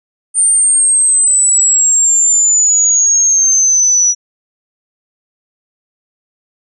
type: exponential sweep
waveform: sine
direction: down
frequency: 8980 to 5850 Hz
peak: -7 dBFS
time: 0.34-4.15 s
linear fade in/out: 50 ms
effects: none